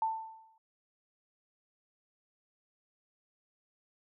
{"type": "tone with exponential decay", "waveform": "sine", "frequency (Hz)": 889, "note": "A5", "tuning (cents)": 18, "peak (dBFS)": -26, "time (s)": [0.02, 0.58], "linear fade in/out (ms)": 2, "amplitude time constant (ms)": 120, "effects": []}